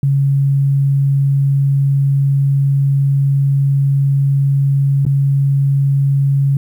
sine tone with dropouts, 138.59 Hz, C#3, in tune, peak -10 dBFS, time 0.03-6.57 s, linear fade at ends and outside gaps 2 ms, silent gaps 5.052-5.064 s, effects 8-bit

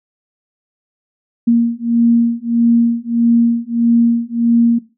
sine beating tone pair, 233.1 / 234.7 Hz, A#3 / A#3, 0 / +12 cents, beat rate 1.6 Hz, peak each -13 dBFS, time 1.47-4.79 s, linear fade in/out 10 ms, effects noise-tail reverb RT60 0.3 s tail -18 dB re dry

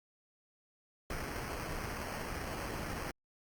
pink noise with sample-and-hold, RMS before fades -40 dBFS, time 1.1-3.11 s, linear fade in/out 2 ms, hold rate 3675 Hz, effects Opus 48 kbps

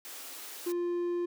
white high-pass noise, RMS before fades -44 dBFS, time 0.05-0.72 s, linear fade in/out 0 ms, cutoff 250 Hz, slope 96 dB/octave
triangle tone, 349.2 Hz, F4, in tune, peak -27 dBFS, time 0.66-1.26 s, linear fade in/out 10 ms
effects none

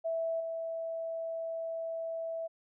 sine tone with level steps, 657 Hz, E5, 6 cents flat, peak -30 / -34 dBFS, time 0.04-2.48 s, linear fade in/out 20 ms, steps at 0.4 s, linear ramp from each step 5 ms, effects none

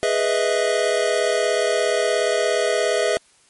square chord, E major seventh, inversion first, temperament equal, 415.3 / 493.9 / 622.3 / 659.3 Hz, G#4 / B4 / D#5 / E5, 0 / 0 / 0 / 0 cents, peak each -24 dBFS, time 0.03-3.17 s, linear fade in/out 0 ms, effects white hiss -56 dBFS RMS until 3.49 s + MP3 48 kbps

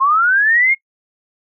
sine linear sweep, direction up, 1044 to 2174 Hz, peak -10 dBFS, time 0-0.75 s, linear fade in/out 20 ms, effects noise-tail reverb RT60 0.1 s tail -22 dB re dry

